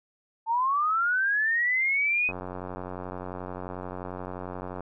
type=linear sweep; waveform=sine; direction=up; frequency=880 to 2537 Hz; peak=-22 dBFS; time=0.46-2.32 s; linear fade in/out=50 ms
type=click train; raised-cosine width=1 ms; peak=-22 dBFS; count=231; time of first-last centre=2.29-4.806 s; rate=91.4 Hz
effects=none